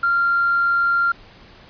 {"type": "tone with tanh clipping", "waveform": "triangle", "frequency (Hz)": 1387, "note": "F6", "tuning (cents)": -12, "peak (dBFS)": -15, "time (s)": [0.03, 1.12], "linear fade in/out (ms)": 5, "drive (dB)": 4, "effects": ["pink hiss -46 dBFS RMS until 1.69 s", "resampled to 11025 Hz"]}